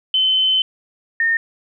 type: tone pair in turn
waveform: sine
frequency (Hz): 3058 / 1828.8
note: G7 / A#6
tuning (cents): -44 / -34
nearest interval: major sixth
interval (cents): 890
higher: first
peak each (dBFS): -13 / -14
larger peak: first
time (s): 0.14-0.62 / 1.2-1.37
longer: first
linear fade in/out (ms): 2
effects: none